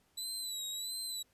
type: tone with vibrato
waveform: 25% pulse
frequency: 3951 Hz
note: B7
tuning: in tune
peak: -33 dBFS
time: 0.17-1.23 s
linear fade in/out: 10 ms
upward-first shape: sine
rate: 1.5 Hz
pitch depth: 68 cents each way
effects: pink hiss -72 dBFS RMS until 1.33 s + resampled to 32000 Hz